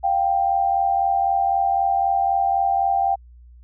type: tone pair together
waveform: sine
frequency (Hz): 700.1 / 784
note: F5 / G5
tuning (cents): +4 / 0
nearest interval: major second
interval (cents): 196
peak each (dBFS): -22 / -18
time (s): 0.03-3.16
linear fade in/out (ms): 20
effects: added 60 Hz sine -43 dBFS peak until 3.63 s